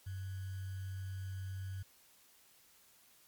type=tone with sample-and-hold; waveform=sine; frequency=95.1 Hz; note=F#2; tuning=48 cents sharp; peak=-39 dBFS; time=0.06-1.83 s; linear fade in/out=10 ms; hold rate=1575 Hz; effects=white hiss -65 dBFS RMS until 3.27 s + MP3 96 kbps